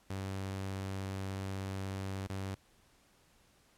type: tone with dropouts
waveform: sawtooth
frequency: 96.5 Hz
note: G2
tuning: 27 cents flat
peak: -33 dBFS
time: 0.1-2.55 s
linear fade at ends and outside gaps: 5 ms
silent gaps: 2.272-2.297 s
effects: pink hiss -67 dBFS RMS until 3.77 s + low-pass 12000 Hz 12 dB/octave